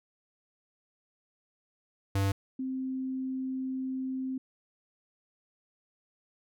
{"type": "tone pair in turn", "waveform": ["square", "sine"], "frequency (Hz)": [98.2, 261.4], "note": ["G2", "C4"], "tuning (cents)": [4, -1], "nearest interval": "octave + perfect fourth", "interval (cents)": 1695, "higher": "second", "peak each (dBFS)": [-26, -31], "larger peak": "first", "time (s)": [[2.15, 2.32], [2.59, 4.38]], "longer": "second", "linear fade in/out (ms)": 5, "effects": []}